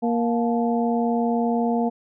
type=harmonic tone with a mistuned harmonic; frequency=234.5 Hz; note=A#3; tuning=11 cents sharp; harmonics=1 / 2 / 3 / 4; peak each=-21 / -26 / -26 / -32 dBFS; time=0.02-1.9 s; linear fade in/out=20 ms; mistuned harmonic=4; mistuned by=-130 cents; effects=none